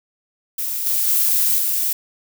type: noise with level steps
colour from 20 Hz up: violet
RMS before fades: -24 / -19 / -17 / -20 dBFS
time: 0.58-1.93 s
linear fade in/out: 5 ms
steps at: 0.86 / 1.07 / 1.58 s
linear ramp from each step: 5 ms
effects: none